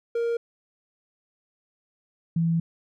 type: tone pair in turn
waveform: triangle / sine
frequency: 467.2 / 166.04 Hz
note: A#4 / E3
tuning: +4 / +13 cents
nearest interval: octave + tritone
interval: 1791 cents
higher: first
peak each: -21 / -20 dBFS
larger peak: second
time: 0.15-0.37 / 2.36-2.6 s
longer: second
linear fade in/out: 5 ms
effects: none